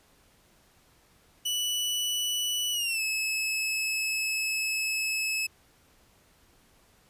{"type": "tone with pitch glide", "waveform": "sawtooth", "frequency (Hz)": [2960, 2592], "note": ["F#7", "E7"], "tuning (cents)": [0, -30], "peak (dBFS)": -24, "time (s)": [1.45, 5.47], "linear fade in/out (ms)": 10, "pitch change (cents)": -230, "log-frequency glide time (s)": [2.72, 3.02], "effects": ["pink hiss -62 dBFS RMS until 7.09 s", "resampled to 32000 Hz"]}